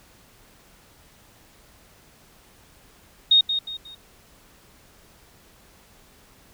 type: tone with echo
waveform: sine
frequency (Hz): 3717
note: A#7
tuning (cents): -6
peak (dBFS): -12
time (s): 3.31-3.41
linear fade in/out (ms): 5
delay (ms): 180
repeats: 3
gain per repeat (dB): -9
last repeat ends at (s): 3.95
effects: pink hiss -54 dBFS RMS until 6.53 s